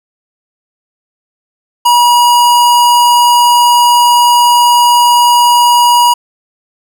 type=tone; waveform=square; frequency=963 Hz; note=B5; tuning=44 cents flat; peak=-5 dBFS; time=1.85-6.14 s; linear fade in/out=10 ms; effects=none